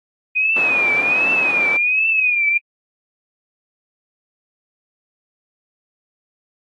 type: tone with vibrato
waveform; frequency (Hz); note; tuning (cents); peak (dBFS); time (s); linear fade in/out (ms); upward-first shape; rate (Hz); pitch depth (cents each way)
sine; 2482; D#7; -5; -14; 0.35-2.59; 20; triangle; 1.3; 130
type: band-pass noise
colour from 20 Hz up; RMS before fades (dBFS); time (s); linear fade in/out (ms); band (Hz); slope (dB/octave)
white; -29; 0.56-1.77; 5; 240 to 1200; 12
effects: AAC 32 kbps